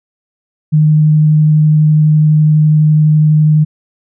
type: tone with vibrato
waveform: sine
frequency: 153.3 Hz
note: D#3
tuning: 25 cents flat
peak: -5 dBFS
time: 0.72-3.65 s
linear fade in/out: 20 ms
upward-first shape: triangle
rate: 12 Hz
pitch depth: 10 cents each way
effects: none